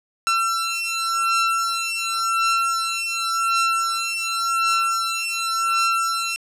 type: beating tone pair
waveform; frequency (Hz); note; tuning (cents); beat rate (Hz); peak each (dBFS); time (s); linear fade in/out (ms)
sawtooth; 1349 / 1349.9; E6 / E6; +40 / +41; 0.9; -19; 0.27-6.36; 0
effects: low-pass 10000 Hz 12 dB/octave